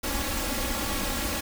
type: noise with comb filter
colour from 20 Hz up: pink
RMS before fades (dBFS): -29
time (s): 0.03-1.41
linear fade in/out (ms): 10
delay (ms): 3.6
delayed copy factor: +0.85
effects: none